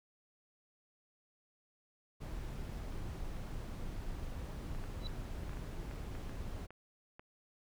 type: noise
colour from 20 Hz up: brown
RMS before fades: -42 dBFS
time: 2.2-6.67 s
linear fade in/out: 20 ms
type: clicks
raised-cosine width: 0.5 ms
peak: -36 dBFS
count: 10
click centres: 4.749 / 4.84 / 5.494 / 5.533 / 5.571 / 5.912 / 6.152 / 6.295 / 6.706 / 7.195 s
type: tone with exponential growth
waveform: sine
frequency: 3951 Hz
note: B7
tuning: in tune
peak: -39 dBFS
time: 4.99-5.07 s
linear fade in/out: 1 ms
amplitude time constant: 16 ms
effects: none